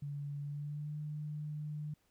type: tone with pitch glide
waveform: sine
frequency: 143.5 to 150.37 Hz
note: D3 to D3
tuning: -40 to +41 cents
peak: -38 dBFS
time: 0.02-1.94 s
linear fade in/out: 5 ms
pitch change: +81 cents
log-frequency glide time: 0.41-0.96 s
effects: pink hiss -75 dBFS RMS until 2.1 s